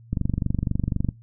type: click train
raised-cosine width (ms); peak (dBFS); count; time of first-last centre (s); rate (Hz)
5; -11; 24; 0.13-1.088; 24
effects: noise-tail reverb RT60 0.2 s tail -21 dB re dry + added 115 Hz sine -46 dBFS peak until 1.22 s